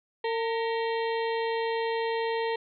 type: harmonic tone with a mistuned harmonic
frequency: 455.2 Hz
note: A#4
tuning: 41 cents flat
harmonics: 1 / 2 / 4 / 5 / 6 / 7 / 8 / 9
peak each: -28 / -32 / -37 / -44 / -45 / -43 / -48 / -46 dBFS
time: 0.24-2.56 s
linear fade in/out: 5 ms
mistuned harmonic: 4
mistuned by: +64 cents
effects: none